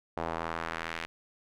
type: tone with band-pass filter sweep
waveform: sawtooth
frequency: 82.41 Hz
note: E2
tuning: in tune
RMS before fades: -36 dBFS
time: 0.17-1.06 s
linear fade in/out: 0 ms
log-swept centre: 760 to 2300 Hz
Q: 1.3
effects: none